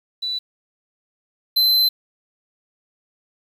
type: tone pair in turn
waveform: sine / square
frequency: 3968 / 4068 Hz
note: B7 / C8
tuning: +7 / -50 cents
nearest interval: unison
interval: 43 cents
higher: second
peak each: -22 / -14 dBFS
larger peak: second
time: 0.22-0.39 / 1.56-1.89 s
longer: second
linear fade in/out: 10 ms
effects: 8-bit